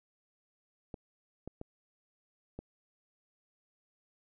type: clicks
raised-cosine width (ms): 2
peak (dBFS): -28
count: 4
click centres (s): 0.942 / 1.476 / 1.614 / 2.59
effects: none